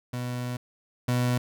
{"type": "tone pair in turn", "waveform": "30% pulse", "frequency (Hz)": [123.47, 123.47], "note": ["B2", "B2"], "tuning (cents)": [0, 0], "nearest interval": "unison", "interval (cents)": 0, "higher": "neither", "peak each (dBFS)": [-27, -20], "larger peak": "second", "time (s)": [[0.13, 0.57], [1.08, 1.38]], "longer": "first", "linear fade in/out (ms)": 5, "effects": []}